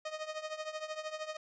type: tone with tremolo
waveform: sawtooth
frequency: 621 Hz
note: D#5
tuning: 3 cents flat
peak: -31 dBFS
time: 0.05-1.37 s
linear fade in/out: 5 ms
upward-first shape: triangle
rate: 13 Hz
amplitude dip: 85%
effects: resampled to 16000 Hz